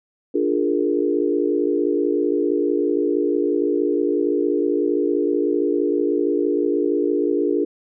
sine chord, Bb dominant seventh, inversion first, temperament equal, 293.7 / 349.2 / 415.3 / 466.2 Hz, D4 / F4 / Ab4 / Bb4, 0 / 0 / 0 / 0 cents, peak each -22 / -22 / -22 / -25 dBFS, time 0.34-7.65 s, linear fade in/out 10 ms, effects none

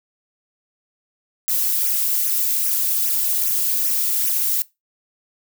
violet noise with flanger, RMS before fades -20 dBFS, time 1.48-4.62 s, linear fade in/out 0 ms, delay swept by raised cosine 0.23 to 2.93 ms, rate 2.5 Hz, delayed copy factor -0.85, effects noise-tail reverb RT60 0.2 s tail -20 dB re dry

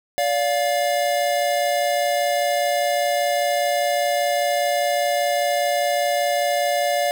square tone pair together, 579 / 704 Hz, D5 / F5, -25 / +14 cents, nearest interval minor third, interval 339 cents, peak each -22 dBFS, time 0.18-7.11 s, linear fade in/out 0 ms, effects none

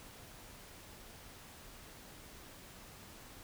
silence, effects pink hiss -54 dBFS RMS until 3.43 s

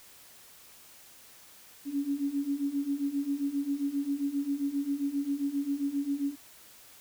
sine beating tone pair, 277.2 / 284.7 Hz, C#4 / C#4, 0 / +46 cents, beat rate 7.5 Hz, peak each -33 / -30 dBFS, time 1.85-6.36 s, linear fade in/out 50 ms, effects white hiss -54 dBFS RMS until 7 s

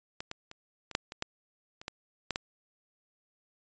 clicks, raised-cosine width 0.2 ms, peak -20 / -20 / -28 / -25 / -9 / -24 / -14 / -28 / -19 / -14 / -14 dBFS, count 11, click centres 0.205 / 0.314 / 0.514 / 0.913 / 0.951 / 1.121 / 1.224 / 1.815 / 1.881 / 2.307 / 2.359 s, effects resampled to 16000 Hz

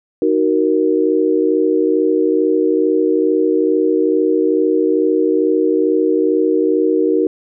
sine chord, D# minor, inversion none, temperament just, 311.1 / 373.4 / 466.7 Hz, D#4 / F#4 / A#4, 0 / +16 / +2 cents, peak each -16 dBFS, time 0.22-7.27 s, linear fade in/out 2 ms, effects none

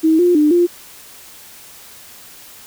sine tone with pitch steps, 319.1 / 353.6 / 300 / 349 Hz, D#4 / F4 / D4 / F4, +44 / +22 / +37 / -1 cents, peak -9 dBFS, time 0.03-0.67 s, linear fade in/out 20 ms, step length 160 ms, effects white hiss -40 dBFS RMS until 2.66 s

